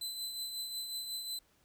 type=tone with tremolo; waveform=sawtooth; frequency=4033 Hz; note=B7; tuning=36 cents sharp; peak=-33 dBFS; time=0.01-1.39 s; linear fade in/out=5 ms; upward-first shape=triangle; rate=5.5 Hz; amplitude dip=50%; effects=pink hiss -70 dBFS RMS until 1.64 s